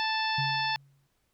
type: harmonic tone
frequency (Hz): 880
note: A5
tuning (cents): 0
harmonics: 1 / 2 / 3 / 4 / 5 / 6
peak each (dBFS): -30 / -33 / -35 / -36 / -37 / -38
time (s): 0-0.76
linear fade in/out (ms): 0
type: tone with exponential decay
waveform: sine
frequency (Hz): 138.59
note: C#3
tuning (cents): 0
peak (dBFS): -29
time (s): 0.38-1.07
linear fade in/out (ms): 5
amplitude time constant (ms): 150
effects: pink hiss -74 dBFS RMS until 1.33 s